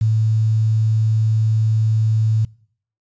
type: tone with quantisation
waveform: sine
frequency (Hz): 110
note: A2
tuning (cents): 0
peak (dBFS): -13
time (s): 0.01-2.45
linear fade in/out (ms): 5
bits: 7
effects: noise-tail reverb RT60 0.6 s tail -25 dB re dry + resampled to 16000 Hz